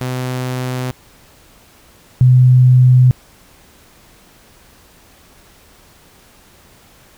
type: tone pair in turn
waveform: sawtooth / sine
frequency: 127.2 / 126.63 Hz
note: C3 / B2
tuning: -48 / +44 cents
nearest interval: unison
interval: 8 cents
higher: first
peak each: -15 / -5 dBFS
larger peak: second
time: 0.01-0.91 / 2.21-3.11 s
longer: neither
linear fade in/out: 0 ms
effects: pink hiss -47 dBFS RMS until 7.17 s